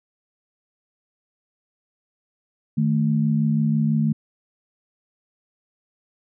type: tone pair together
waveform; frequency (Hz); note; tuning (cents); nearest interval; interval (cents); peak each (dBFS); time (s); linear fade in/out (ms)
sine; 153.92 / 220; D#3 / A3; -18 / 0; tritone; 618; -20; 2.77-4.13; 10
effects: none